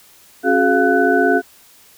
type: tone cluster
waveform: sine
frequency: 271.9 / 365.8 / 422 / 700 / 1495 Hz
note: C#4 / F#4 / G#4 / F5 / F#6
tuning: -33 / -20 / +28 / +4 / +17 cents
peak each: -18 dBFS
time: 0.43-1.42 s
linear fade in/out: 50 ms
effects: white hiss -48 dBFS RMS until 1.97 s